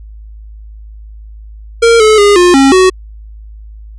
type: tone with pitch steps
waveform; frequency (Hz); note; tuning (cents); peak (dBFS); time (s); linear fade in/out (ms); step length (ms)
square; 463 / 432.2 / 408.3 / 355.2 / 271.7 / 372.6; A#4 / A4 / G#4 / F4 / C#4 / F#4; -12 / -31 / -29 / +29 / -35 / +12; -4; 1.82-2.9; 10; 180
effects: added 53 Hz sine -28 dBFS peak until 3.98 s + resampled to 22050 Hz